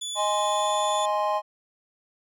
25% pulse tone with pitch glide, 3454 to 3478 Hz, A7 to A7, -33 to -21 cents, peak -26 dBFS, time 0.01-1.06 s, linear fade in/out 10 ms, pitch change +12 cents, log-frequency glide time 0.45-0.75 s
triangle chord, Ab major, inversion second, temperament equal, 622.3 / 830.6 / 1046.5 Hz, Eb5 / Ab5 / C6, 0 / 0 / 0 cents, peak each -25 dBFS, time 0.15-1.42 s, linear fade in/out 50 ms
effects none

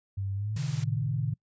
sine tone with pitch glide, 98 to 110.64 Hz, G2 to A2, 0 to +10 cents, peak -29 dBFS, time 0.17-0.98 s, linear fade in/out 10 ms, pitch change +210 cents, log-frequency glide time 0.35-0.57 s
sine chord, A diminished, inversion none, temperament equal with one note detuned, 110 / 130.81 / 152.63 Hz, A2 / C3 / Eb3, 0 / 0 / -33 cents, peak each -31 dBFS, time 0.56-1.34 s, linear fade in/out 10 ms
white noise, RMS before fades -42 dBFS, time 0.56-0.84 s, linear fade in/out 5 ms
effects noise-tail reverb RT60 0.1 s tail -26 dB re dry + resampled to 16000 Hz

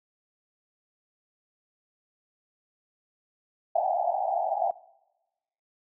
pink band-pass noise, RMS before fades -27 dBFS, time 3.75-4.71 s, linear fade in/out 5 ms, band 640 to 820 Hz, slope 96 dB/octave, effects noise-tail reverb RT60 1.0 s tail -21 dB re dry

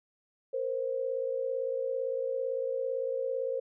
sine tone pair together, 468.2 / 526 Hz, A#4 / C5, +8 / +9 cents, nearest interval major second, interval 201 cents, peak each -34 / -31 dBFS, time 0.53-3.6 s, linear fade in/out 10 ms, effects none

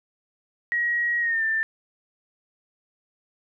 sine tone with pitch glide, 1900 to 1783 Hz, A#6 to A6, +33 to +22 cents, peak -21 dBFS, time 0.72-1.63 s, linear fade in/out 0 ms, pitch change -111 cents, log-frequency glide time 1.2-1.43 s, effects none

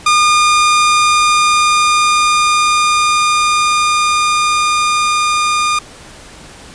sawtooth tone with level ramp, 1214 Hz, D#6, 43 cents flat, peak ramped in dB -4 to -8 dBFS, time 0.06-5.79 s, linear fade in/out 5 ms, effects pink hiss -36 dBFS RMS until 6.74 s + resampled to 22050 Hz

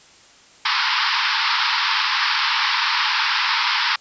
pink band-pass noise, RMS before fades -20 dBFS, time 0.65-3.96 s, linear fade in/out 5 ms, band 870 to 5300 Hz, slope 96 dB/octave, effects white hiss -49 dBFS RMS until 4 s + resampled to 16000 Hz

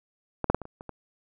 clicks, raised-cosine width 1 ms, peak -13 / -6 / -9 / -23 / -28 / -27 / -23 dBFS, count 7, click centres 0.443 / 0.5 / 0.546 / 0.617 / 0.654 / 0.809 / 0.893 s, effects none

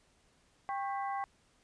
harmonic tone with a mistuned harmonic, 396.6 Hz, G4, 20 cents sharp, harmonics 2 / 3 / 4 / 5, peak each -35 / -39 / -49 / -47 dBFS, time 0.69-1.24 s, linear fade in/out 0 ms, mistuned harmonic 3, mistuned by -140 cents, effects pink hiss -69 dBFS RMS until 1.63 s + resampled to 22050 Hz

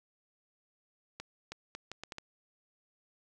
accelerating click train, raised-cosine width 0.2 ms, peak -24 dBFS, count 7, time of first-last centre 1.2-2.184 s, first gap 320 ms, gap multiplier 0.72, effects 11-bit

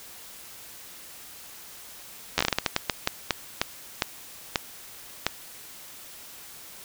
slowing click train, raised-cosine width 0.2 ms, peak -4 dBFS, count 17, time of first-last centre 2.38-5.266 s, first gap 11 ms, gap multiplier 1.32, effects white hiss -45 dBFS RMS until 6.84 s

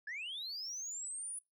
sine linear sweep, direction up, 1652 to 9956 Hz, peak -38 dBFS, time 0.07-1.39 s, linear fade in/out 5 ms, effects noise-tail reverb RT60 0.2 s tail -25 dB re dry + tanh soft clip ceiling -38 dBFS

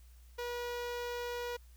sawtooth tone with notch filter, 482.9 Hz, B4, 39 cents flat, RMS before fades -39 dBFS, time 0.38-1.57 s, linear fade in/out 10 ms, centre 9300 Hz, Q 1.1, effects added 60 Hz sine -54 dBFS peak until 1.76 s + white hiss -68 dBFS RMS until 1.76 s

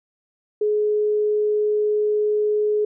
sine tone, 421.6 Hz, G#4, 26 cents sharp, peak -17 dBFS, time 0.61-2.85 s, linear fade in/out 5 ms, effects none

